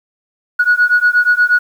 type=beating tone pair; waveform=sine; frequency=1455 / 1463.4 Hz; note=F#6 / F#6; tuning=-29 / -20 cents; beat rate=8.4 Hz; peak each=-11 dBFS; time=0.59-1.59 s; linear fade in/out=10 ms; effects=tanh soft clip ceiling -3 dBFS + 7-bit